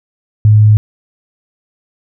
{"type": "tone", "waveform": "sine", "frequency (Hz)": 106.6, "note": "G#2", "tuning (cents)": 46, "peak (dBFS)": -3, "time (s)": [0.45, 0.77], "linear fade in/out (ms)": 0, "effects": []}